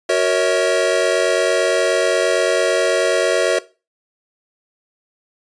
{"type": "chord", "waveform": "square", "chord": "F# dominant seventh", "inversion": "none", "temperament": "equal with one note detuned", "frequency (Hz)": [370, 466.2, 554.4, 643.5], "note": ["F#4", "A#4", "C#5", "E5"], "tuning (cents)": [0, 0, 0, -42], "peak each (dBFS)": [-21, -21, -20, -20], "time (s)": [0.09, 3.59], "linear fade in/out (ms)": 5, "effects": ["noise-tail reverb RT60 0.3 s tail -18 dB re dry", "resampled to 22050 Hz"]}